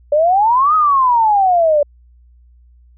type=exponential two-way sweep; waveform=sine; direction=up then down; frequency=572 to 1277 to 572 Hz; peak=-9 dBFS; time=0.12-1.83 s; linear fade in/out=5 ms; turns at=0.75 s; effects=added 60 Hz sine -44 dBFS peak until 2.97 s